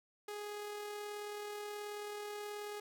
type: tone with amplitude modulation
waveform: sawtooth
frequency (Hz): 415.3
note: G#4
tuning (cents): 0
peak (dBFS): -37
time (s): 0.28-2.8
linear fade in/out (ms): 5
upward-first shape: sine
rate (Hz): 38.6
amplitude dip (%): 25
effects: none